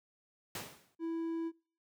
pink noise with exponential decay, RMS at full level -37 dBFS, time 0.55-0.95 s, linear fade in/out 2 ms, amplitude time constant 86 ms
triangle tone, 329.6 Hz, E4, in tune, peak -32 dBFS, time 0.99-1.52 s, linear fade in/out 50 ms
effects noise-tail reverb RT60 0.4 s tail -24 dB re dry + high-pass 150 Hz 12 dB/octave

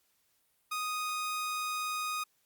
sawtooth tone, 1244.5 Hz, D#6, in tune, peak -29 dBFS, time 0.71-2.24 s, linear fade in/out 10 ms, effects white hiss -73 dBFS RMS until 2.45 s + Opus 48 kbps

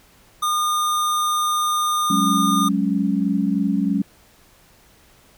square tone, 1216 Hz, D#6, 40 cents flat, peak -19 dBFS, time 0.42-2.69 s, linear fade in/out 10 ms
sine chord, F# suspended second, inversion none, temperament just, 185 / 208.1 / 277.5 Hz, F#3 / G#3 / C#4, 0 / +4 / +2 cents, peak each -22 / -21 / -22 dBFS, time 2.1-4.02 s, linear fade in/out 5 ms
effects pink hiss -53 dBFS RMS until 5.37 s

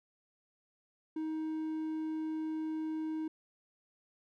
triangle tone, 314.7 Hz, D#4, 20 cents sharp, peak -32 dBFS, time 1.16-3.28 s, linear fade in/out 5 ms, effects none

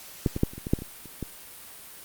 clicks, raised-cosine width 3 ms, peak -9 / -16 / -7 / -28 / -25 / -19 / -7 / -25 / -23 / -30 / -18 dBFS, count 11, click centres 0.262 / 0.364 / 0.434 / 0.535 / 0.58 / 0.669 / 0.735 / 0.789 / 0.821 / 1.057 / 1.227 s, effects white hiss -45 dBFS RMS until 2.04 s + Opus 48 kbps

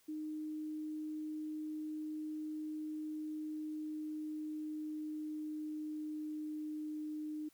sine tone with pitch glide, 307.9 to 305.1 Hz, D#4 to D#4, -18 to -34 cents, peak -39 dBFS, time 0.08-7.49 s, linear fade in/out 10 ms, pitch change -16 cents, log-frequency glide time 3.16-7.02 s, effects white hiss -70 dBFS RMS until 7.53 s

